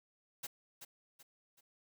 white noise with echo, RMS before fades -42 dBFS, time 0.43-0.47 s, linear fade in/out 10 ms, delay 380 ms, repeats 3, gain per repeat -8 dB, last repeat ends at 1.61 s, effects none

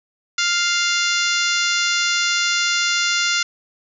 harmonic tone with a mistuned harmonic, 698.5 Hz, F5, in tune, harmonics 2 / 3 / 4 / 5 / 6 / 7 / 8 / 9 / 10, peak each -22 / -24 / -25 / -26 / -27 / -27 / -28 / -29 / -29 dBFS, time 0.38-3.43 s, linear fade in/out 5 ms, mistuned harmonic 9, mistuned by -25 cents, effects none

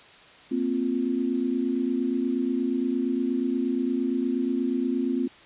sine chord, Bb suspended second, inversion none, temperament equal, 233.1 / 261.6 / 349.2 Hz, Bb3 / C4 / F4, 0 / 0 / 0 cents, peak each -29 / -25 / -30 dBFS, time 0.51-5.28 s, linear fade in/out 10 ms, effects white hiss -50 dBFS RMS until 5.45 s + resampled to 8000 Hz

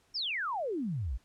sine exponential sweep, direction down, 5620 to 50.2 Hz, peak -31 dBFS, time 0.14-1.18 s, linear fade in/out 20 ms, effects pink hiss -68 dBFS RMS until 1.24 s + low-pass 10000 Hz 12 dB/octave

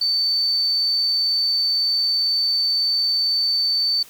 sine tone, 4541 Hz, C#8, 41 cents sharp, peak -17 dBFS, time 0.01-4.03 s, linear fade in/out 5 ms, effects white hiss -46 dBFS RMS until 4.09 s

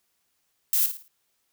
violet noise with echo, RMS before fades -22 dBFS, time 0.73-0.86 s, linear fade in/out 0 ms, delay 55 ms, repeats 4, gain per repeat -9 dB, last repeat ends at 1.08 s, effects white hiss -73 dBFS RMS until 1.52 s

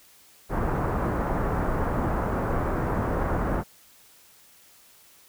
pink low-pass noise, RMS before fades -26 dBFS, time 0.49-3.64 s, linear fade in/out 50 ms, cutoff 1400 Hz, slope 24 dB/octave, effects white hiss -55 dBFS RMS until 5.28 s

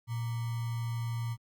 sine tone with sample-and-hold, 116.54 Hz, A#2, in tune, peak -31 dBFS, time 0.07-1.37 s, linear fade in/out 50 ms, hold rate 1050 Hz, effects Opus 48 kbps

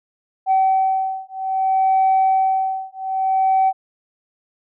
sine beating tone pair, 764 / 764.61 Hz, G5 / G5, -45 / -43 cents, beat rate 0.61 Hz, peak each -17 dBFS, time 0.46-3.73 s, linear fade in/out 50 ms, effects tanh soft clip ceiling -9 dBFS

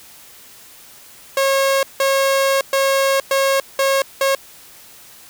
sawtooth tone bursts at uneven times, 544 Hz, C#5, 33 cents flat, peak -10 dBFS, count 6, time 1.37-1.83 / 2-2.61 / 2.73-3.2 / 3.31-3.6 / 3.79-4.02 / 4.21-4.35 s, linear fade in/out 2 ms, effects white hiss -43 dBFS RMS until 5.29 s

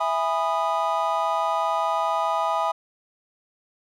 triangle chord, E major seventh, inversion none, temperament just, 659.3 / 824.1 / 988.9 / 1236.1 Hz, E5 / G#5 / B5 / D#6, 0 / -14 / +2 / -12 cents, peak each -25 dBFS, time 0-2.72 s, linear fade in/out 10 ms, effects none

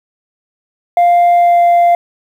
sine tone with pitch glide, 698.5 to 694.1 Hz, F5 to F5, 0 to -11 cents, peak -3 dBFS, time 0.97-1.95 s, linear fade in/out 2 ms, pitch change -11 cents, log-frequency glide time 1.34-1.61 s, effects tanh soft clip ceiling -5 dBFS + 7-bit

